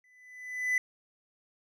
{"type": "tone with exponential growth", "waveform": "triangle", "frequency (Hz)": 2000, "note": "B6", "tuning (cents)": 21, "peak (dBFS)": -21, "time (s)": [0.04, 0.78], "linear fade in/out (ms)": 2, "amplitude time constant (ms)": 160, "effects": []}